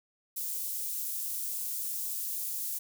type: high-pass noise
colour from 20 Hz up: white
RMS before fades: -35 dBFS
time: 0.36-2.79 s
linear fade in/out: 10 ms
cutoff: 8700 Hz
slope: 12 dB/octave
effects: none